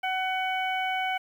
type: harmonic tone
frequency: 750 Hz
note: F#5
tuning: 23 cents sharp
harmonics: 1 / 2 / 3 / 4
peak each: -28 / -34 / -32 / -37 dBFS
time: 0.03-1.18 s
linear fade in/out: 10 ms
effects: 9-bit